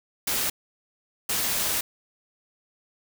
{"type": "noise bursts at uneven times", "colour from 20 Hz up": "white", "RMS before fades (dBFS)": -26, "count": 2, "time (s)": [[0.27, 0.5], [1.29, 1.81]], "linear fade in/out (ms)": 5, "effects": []}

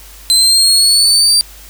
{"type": "exponential sweep", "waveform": "30% pulse", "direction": "up", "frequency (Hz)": [4059, 4699], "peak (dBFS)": -4, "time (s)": [0.3, 1.41], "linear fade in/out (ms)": 0, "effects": ["added 50 Hz sine -37 dBFS peak until 1.69 s", "white hiss -38 dBFS RMS until 1.69 s"]}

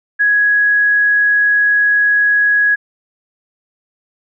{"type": "tone", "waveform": "sine", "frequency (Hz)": 1668, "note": "G#6", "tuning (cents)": 7, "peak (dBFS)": -9, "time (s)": [0.19, 2.76], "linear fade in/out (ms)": 20, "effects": []}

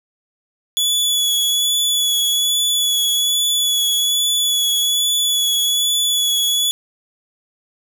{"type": "tone with vibrato", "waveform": "sawtooth", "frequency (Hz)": 3410, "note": "G#7", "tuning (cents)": 45, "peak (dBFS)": -12, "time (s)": [0.77, 6.71], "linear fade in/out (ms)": 0, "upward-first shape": "sine", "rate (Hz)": 1.2, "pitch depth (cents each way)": 20, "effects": []}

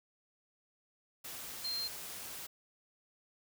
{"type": "tone in noise", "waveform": "sine", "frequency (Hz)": 4181, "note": "C8", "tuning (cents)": -2, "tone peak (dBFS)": -35, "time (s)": [1.64, 1.88], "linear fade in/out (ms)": 10, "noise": "white", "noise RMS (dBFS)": -45, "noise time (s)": [1.24, 2.47], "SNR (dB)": 7, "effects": []}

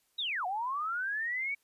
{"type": "linear two-way sweep", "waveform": "sine", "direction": "down then up", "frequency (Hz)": [3930, 705, 2279], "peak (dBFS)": -31, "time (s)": [0.18, 1.55], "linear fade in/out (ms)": 10, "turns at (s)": 0.46, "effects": ["white hiss -73 dBFS RMS until 1.63 s", "resampled to 32000 Hz"]}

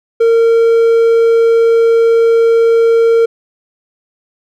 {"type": "tone", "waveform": "triangle", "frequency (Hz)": 459, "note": "A#4", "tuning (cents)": -27, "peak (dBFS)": -4, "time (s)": [0.2, 3.26], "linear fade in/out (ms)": 10, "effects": []}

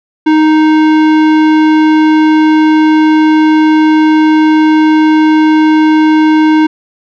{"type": "tone with tanh clipping", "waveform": "sine", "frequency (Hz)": 311.1, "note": "D#4", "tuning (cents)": 0, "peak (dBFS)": -6, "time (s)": [0.26, 6.67], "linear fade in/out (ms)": 10, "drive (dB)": 17, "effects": []}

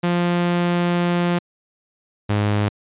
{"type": "tone pair in turn", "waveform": "sawtooth", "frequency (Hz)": [174.61, 103.82], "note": ["F3", "G#2"], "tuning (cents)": [0, 0], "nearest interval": "major sixth", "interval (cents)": 900, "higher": "first", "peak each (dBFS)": -13, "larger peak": "neither", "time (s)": [[0.03, 1.39], [2.29, 2.69]], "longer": "first", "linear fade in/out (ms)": 10, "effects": ["resampled to 8000 Hz"]}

